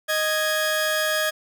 sawtooth tone pair together, 622.2 / 1661.2 Hz, D#5 / G#6, 0 / 0 cents, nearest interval octave + perfect fourth, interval 1700 cents, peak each -20 dBFS, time 0.08-1.31 s, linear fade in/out 20 ms, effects none

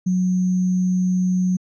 sine tone with sample-and-hold, 183.3 Hz, F#3, 16 cents flat, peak -16 dBFS, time 0.06-1.57 s, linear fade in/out 10 ms, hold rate 6300 Hz, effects resampled to 16000 Hz

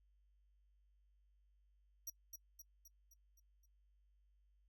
sawtooth tone with echo, 5760 Hz, F#8, 47 cents flat, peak -40 dBFS, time 2.07-2.1 s, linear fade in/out 5 ms, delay 260 ms, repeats 6, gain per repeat -5 dB, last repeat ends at 3.66 s, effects noise-tail reverb RT60 0.1 s tail -26 dB re dry + added 50 Hz sine -70 dBFS peak until 4.68 s

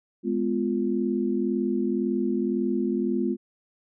sine chord, F diminished, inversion first, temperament just, 209.5 / 251.4 / 349.2 Hz, Ab3 / Cb4 / F4, +15 / +31 / 0 cents, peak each -27 dBFS, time 0.23-3.37 s, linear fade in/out 50 ms, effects none

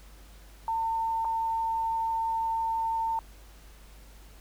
sine tone with dropouts, 903 Hz, A5, 45 cents sharp, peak -26 dBFS, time 0.68-3.19 s, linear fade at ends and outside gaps 1 ms, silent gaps 1.247-1.251 s, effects added 50 Hz sine -49 dBFS peak until 4.4 s + pink hiss -56 dBFS RMS until 4.4 s

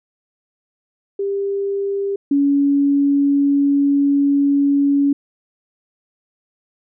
sine tone pair in turn, 397.3 / 281.9 Hz, G4 / C#4, +23 / +29 cents, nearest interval tritone, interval 594 cents, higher first, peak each -18 / -12 dBFS, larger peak second, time 1.19-2.16 / 2.31-5.13 s, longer second, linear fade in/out 5 ms, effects none

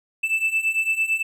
triangle beating tone pair, 2637 / 2645.9 Hz, E7 / E7, 0 / +6 cents, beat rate 8.9 Hz, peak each -23 / -20 dBFS, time 0.23-1.23 s, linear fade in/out 10 ms, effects none

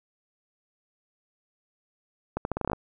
accelerating click train, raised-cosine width 1 ms, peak -14 dBFS, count 10, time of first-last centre 2.37-2.732 s, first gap 81 ms, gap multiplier 0.81, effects none

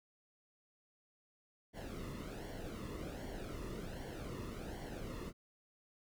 brown noise with flanger, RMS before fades -45 dBFS, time 1.73-5.33 s, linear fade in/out 50 ms, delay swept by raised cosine 0.79 to 1.31 ms, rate 1.3 Hz, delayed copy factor -0.7, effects none

